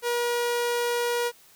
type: tone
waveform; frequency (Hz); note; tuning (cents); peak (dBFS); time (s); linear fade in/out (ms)
sawtooth; 479.1; A#4; +47; -20; 0.02-1.32; 50
effects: white hiss -55 dBFS RMS until 1.55 s